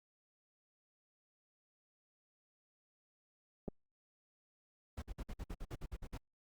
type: clicks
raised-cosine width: 2 ms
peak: -29 dBFS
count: 2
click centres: 3.68 / 3.685 s
type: noise bursts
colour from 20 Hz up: brown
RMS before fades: -43 dBFS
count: 12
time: 4.97-6.177 s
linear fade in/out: 10 ms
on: 52 ms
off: 53 ms
effects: Opus 48 kbps